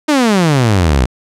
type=exponential sweep; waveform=sawtooth; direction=down; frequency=314 to 58.27 Hz; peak=-5 dBFS; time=0.08-1.06 s; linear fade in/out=10 ms; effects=low-pass 9000 Hz 12 dB/octave